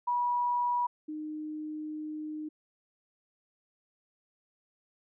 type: tone pair in turn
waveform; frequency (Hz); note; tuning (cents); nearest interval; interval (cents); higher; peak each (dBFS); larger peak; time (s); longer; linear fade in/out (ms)
sine; 971 / 306.6; B5 / D#4; -30 / -25; octave + minor sixth; 1995; first; -26 / -35; first; 0.07-0.87 / 1.08-2.49; second; 10
effects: none